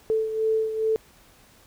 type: beating tone pair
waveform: sine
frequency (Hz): 440 / 442.4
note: A4 / A4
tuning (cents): 0 / +9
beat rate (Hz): 2.4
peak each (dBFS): -22 / -29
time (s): 0.1-0.96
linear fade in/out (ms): 0
effects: pink hiss -55 dBFS RMS until 1.66 s